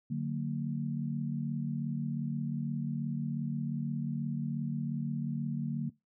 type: chord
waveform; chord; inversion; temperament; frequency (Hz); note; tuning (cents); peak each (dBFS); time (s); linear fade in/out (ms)
sine; D augmented; none; just; 146.83 / 183.54 / 229.4; D3 / F#3 / A#3; 0 / -14 / -28; -34 / -38 / -35; 0.1-5.9; 10
effects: noise-tail reverb RT60 0.2 s tail -20 dB re dry